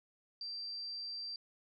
sine tone, 4699 Hz, D8, in tune, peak -40 dBFS, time 0.41-1.36 s, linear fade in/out 2 ms, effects none

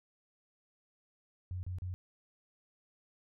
sine tone bursts, 91 Hz, F#2, 28 cents flat, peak -36 dBFS, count 3, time 1.51-1.94 s, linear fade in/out 0 ms, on 120 ms, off 35 ms, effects none

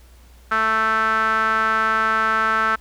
sawtooth tone with band-pass filter, 220.5 Hz, A3, 4 cents sharp, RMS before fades -19 dBFS, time 0.51-2.76 s, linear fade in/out 10 ms, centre 1400 Hz, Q 7, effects added 60 Hz sine -45 dBFS peak until 2.8 s + pink hiss -54 dBFS RMS until 2.8 s

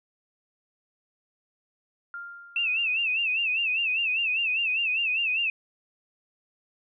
sine tone with exponential decay, 1396.9 Hz, F6, in tune, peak -33 dBFS, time 2.14-3.25 s, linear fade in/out 1 ms, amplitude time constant 240 ms
sine tone with vibrato, 2637 Hz, E7, in tune, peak -23 dBFS, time 2.56-5.5 s, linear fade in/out 2 ms, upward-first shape sine, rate 5 Hz, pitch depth 110 cents each way
effects none

